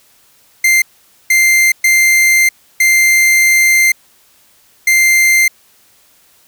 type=tone bursts at uneven times; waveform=45% pulse; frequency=2093 Hz; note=C7; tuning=in tune; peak=-7 dBFS; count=5; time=0.64-0.82 / 1.3-1.72 / 1.84-2.49 / 2.8-3.92 / 4.87-5.48 s; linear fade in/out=5 ms; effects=white hiss -50 dBFS RMS until 6.47 s